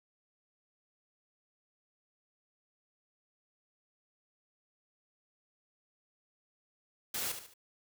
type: noise with echo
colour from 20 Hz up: white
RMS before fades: -36 dBFS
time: 7.14-7.32 s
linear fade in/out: 5 ms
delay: 73 ms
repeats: 3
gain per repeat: -8 dB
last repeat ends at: 7.539 s
effects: none